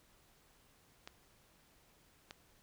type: clicks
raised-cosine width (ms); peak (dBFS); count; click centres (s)
0.2; -29; 2; 1.075 / 2.309
effects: pink hiss -68 dBFS RMS until 2.62 s